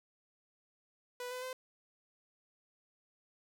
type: tone with pitch steps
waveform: sawtooth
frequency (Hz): 493.9 / 503.7 / 513.7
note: B4 / B4 / C5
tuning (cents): 0 / +34 / -32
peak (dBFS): -36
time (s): 1.2-1.53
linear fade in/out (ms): 2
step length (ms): 110
effects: none